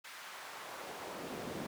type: noise with high-pass filter sweep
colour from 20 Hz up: brown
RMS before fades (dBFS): -45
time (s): 0.04-1.67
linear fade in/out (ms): 10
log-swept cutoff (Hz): 1700 to 230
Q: 0.95
effects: none